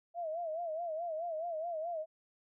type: tone with vibrato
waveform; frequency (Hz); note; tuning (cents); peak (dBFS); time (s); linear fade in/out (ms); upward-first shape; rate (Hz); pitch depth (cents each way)
sine; 659; E5; -1; -35; 0.14-2.06; 50; sine; 4.7; 110
effects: none